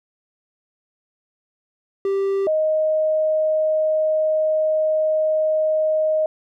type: tone pair in turn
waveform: triangle / sine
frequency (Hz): 392 / 623.8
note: G4 / D#5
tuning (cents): 0 / +4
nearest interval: minor sixth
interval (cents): 804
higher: second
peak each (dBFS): -16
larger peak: neither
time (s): 2.05-2.47 / 2.47-6.26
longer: second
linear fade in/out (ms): 2
effects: none